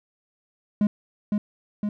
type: tone with echo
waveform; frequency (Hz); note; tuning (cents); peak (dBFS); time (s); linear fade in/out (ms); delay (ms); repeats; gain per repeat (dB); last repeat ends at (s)
triangle; 207.8; G#3; +1; -15; 0.81-0.87; 2; 510; 2; -3; 1.89
effects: none